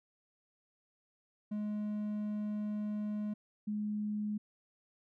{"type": "tone pair in turn", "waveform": ["triangle", "sine"], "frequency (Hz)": [210, 210], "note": ["G#3", "G#3"], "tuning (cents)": [19, 19], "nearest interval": "unison", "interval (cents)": 0, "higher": "neither", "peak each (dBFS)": [-32, -33], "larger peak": "first", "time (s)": [[1.51, 3.34], [3.67, 4.38]], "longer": "first", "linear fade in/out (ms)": 10, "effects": []}